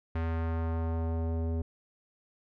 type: tone with low-pass filter sweep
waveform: square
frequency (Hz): 82.1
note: E2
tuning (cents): -6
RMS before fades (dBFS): -31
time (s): 0.15-1.62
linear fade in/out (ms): 5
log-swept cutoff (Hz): 2000 to 460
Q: 1.1
effects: none